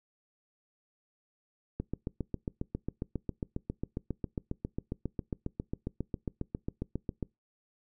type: click train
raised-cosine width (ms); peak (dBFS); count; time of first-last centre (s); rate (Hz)
3; -20; 41; 1.8-7.227; 7.37
effects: noise-tail reverb RT60 0.2 s tail -24 dB re dry